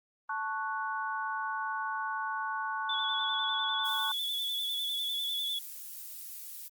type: chord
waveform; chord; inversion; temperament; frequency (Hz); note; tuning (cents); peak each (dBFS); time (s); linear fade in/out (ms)
sine; F# minor; first; equal; 880 / 1108.7 / 1480; A5 / C#6 / F#6; 0 / 0 / 0; -36; 0.29-4.12; 5
type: tone with vibrato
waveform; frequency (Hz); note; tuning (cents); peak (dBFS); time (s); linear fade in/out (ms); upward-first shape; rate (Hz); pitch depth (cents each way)
sine; 3448; A7; -36; -31; 2.89-5.59; 5; square; 10; 35
type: noise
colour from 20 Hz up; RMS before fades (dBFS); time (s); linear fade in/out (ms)
violet; -43; 3.84-6.69; 20
effects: Opus 32 kbps